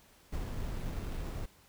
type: noise with sample-and-hold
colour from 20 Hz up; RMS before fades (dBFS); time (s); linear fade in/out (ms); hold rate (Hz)
brown; -37; 0.32-1.46; 10; 6300
effects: pink hiss -62 dBFS RMS until 1.68 s